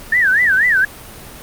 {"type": "tone with vibrato", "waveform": "sine", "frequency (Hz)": 1732, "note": "A6", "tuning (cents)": -28, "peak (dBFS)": -10, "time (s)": [0.12, 0.85], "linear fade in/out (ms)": 5, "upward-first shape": "sine", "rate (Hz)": 4.1, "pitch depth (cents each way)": 250, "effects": ["pink hiss -35 dBFS RMS until 1.42 s", "Opus 32 kbps"]}